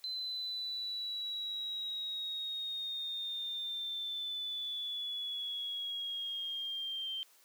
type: linear sweep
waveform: sine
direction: down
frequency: 4058 to 3136 Hz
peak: -36 dBFS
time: 0.04-7.23 s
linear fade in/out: 0 ms
effects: white hiss -64 dBFS RMS until 7.44 s + high-pass 400 Hz 12 dB/octave